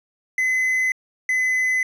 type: tone pair in turn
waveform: triangle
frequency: 2032 / 2023 Hz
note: B6 / B6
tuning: +49 / +41 cents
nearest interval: unison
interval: 8 cents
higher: first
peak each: -16 dBFS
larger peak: neither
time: 0.38-0.92 / 1.29-1.83 s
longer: neither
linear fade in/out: 2 ms
effects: resampled to 32000 Hz + 9-bit